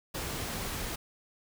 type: noise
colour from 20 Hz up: pink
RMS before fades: -36 dBFS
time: 0.14-0.96 s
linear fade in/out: 10 ms
effects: none